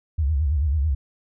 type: tone with vibrato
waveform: sine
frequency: 73.42 Hz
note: D2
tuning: in tune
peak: -18 dBFS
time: 0.18-0.95 s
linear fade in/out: 10 ms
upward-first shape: sine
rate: 9.1 Hz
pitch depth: 180 cents each way
effects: none